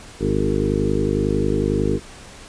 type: harmonic tone with a mistuned harmonic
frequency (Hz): 51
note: G#1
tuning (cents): -31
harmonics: 1 / 2 / 3 / 4 / 5 / 6 / 7 / 8 / 9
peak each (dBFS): -26 / -26 / -26 / -26 / -26 / -26 / -26 / -26 / -26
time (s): 0.19-2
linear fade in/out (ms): 50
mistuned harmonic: 7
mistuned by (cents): +26
effects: pink hiss -41 dBFS RMS until 2.48 s + resampled to 22050 Hz